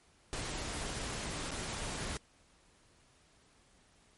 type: noise with dropouts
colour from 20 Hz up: pink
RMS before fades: -39 dBFS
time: 0.33-2.17 s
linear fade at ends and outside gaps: 0 ms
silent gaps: 1.508-1.515 s
effects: pink hiss -66 dBFS RMS until 4.17 s + MP3 48 kbps